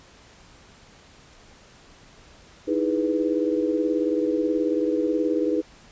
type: chord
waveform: sine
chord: E major seventh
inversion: third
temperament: equal with one note detuned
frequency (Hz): 311.1 / 329.6 / 411 / 493.9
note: D#4 / E4 / G#4 / B4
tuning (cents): 0 / 0 / -18 / 0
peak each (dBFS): -24 / -28 / -27 / -26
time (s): 2.67-5.62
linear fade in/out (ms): 20
effects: pink hiss -51 dBFS RMS until 5.91 s + resampled to 16000 Hz